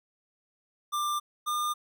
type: tone pair in turn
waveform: square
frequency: 1188 / 1207.4 Hz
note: D6 / D6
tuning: +20 / +48 cents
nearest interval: unison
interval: 28 cents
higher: second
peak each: -28 dBFS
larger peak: neither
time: 0.92-1.2 / 1.46-1.74 s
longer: neither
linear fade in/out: 20 ms
effects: none